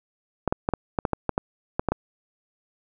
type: clicks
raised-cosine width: 1 ms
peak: -8 dBFS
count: 12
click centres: 0.477 / 0.525 / 0.689 / 0.737 / 0.988 / 1.052 / 1.133 / 1.293 / 1.379 / 1.795 / 1.887 / 1.92 s
effects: none